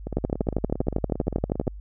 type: two click trains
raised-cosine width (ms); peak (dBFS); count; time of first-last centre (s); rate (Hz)
2; -17 / -9; 29 / 20; 0.07-1.67 / 0.17-1.678; 17.5 / 12.6
effects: added 50 Hz sine -36 dBFS peak until 1.8 s